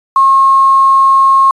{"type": "tone with quantisation", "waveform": "sine", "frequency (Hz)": 1080, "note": "C#6", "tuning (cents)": -45, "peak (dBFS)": -4, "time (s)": [0.16, 1.51], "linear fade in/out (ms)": 2, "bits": 5, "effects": ["resampled to 22050 Hz"]}